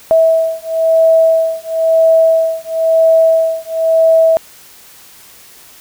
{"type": "beating tone pair", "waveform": "sine", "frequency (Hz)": [650, 650.99], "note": ["E5", "E5"], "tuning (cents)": [-24, -22], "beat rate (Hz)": 0.99, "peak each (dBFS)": -11, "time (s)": [0.11, 4.37], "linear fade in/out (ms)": 0, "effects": ["white hiss -40 dBFS RMS until 5.8 s"]}